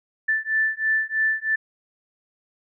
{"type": "beating tone pair", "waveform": "sine", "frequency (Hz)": [1760, 1763.1], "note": ["A6", "A6"], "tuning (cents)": [0, 3], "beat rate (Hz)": 3.1, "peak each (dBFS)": -23, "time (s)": [0.28, 1.56], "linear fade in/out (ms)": 10, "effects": []}